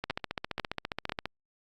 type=two click trains; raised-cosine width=0.3 ms; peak=-16 / -15 dBFS; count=19 / 3; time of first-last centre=0.04-1.256 / 0.1-1.095 s; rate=14.8 / 2.01 Hz; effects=Opus 48 kbps